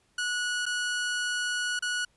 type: tone with dropouts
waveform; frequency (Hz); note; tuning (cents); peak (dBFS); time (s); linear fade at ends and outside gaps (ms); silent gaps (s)
sawtooth; 1465; F#6; -18; -24; 0.18-2.05; 5; 0.656-0.663 / 1.792-1.823
effects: pink hiss -68 dBFS RMS until 2.16 s + resampled to 24000 Hz